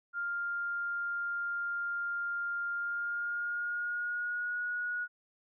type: tone with pitch glide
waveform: sine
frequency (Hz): 1400 to 1453.6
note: F6 to F#6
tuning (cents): +4 to -31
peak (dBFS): -32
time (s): 0.13-5.08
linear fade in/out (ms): 50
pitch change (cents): +65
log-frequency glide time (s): 2.73-4.6
effects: none